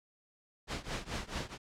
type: noise with tremolo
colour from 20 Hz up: pink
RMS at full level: -35 dBFS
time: 0.67-1.58 s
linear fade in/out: 50 ms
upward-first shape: triangle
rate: 4.6 Hz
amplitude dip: 95%
effects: low-pass 6000 Hz 12 dB/octave